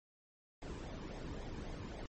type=noise with flanger; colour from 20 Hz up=brown; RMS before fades=-45 dBFS; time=0.62-2.06 s; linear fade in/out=0 ms; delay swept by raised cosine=0.68 to 1.52 ms; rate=3.7 Hz; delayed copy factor=-0.55; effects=MP3 32 kbps